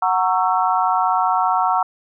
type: chord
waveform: sine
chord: F# dominant seventh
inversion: none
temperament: just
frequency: 740 / 925 / 1110 / 1332 Hz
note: F#5 / A#5 / C#6 / E6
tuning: 0 / -14 / +2 / +18 cents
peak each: -19 / -20 / -22 / -22 dBFS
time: 0.02-1.83 s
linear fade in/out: 5 ms
effects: none